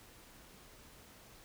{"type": "silence", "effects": ["pink hiss -58 dBFS RMS until 1.44 s"]}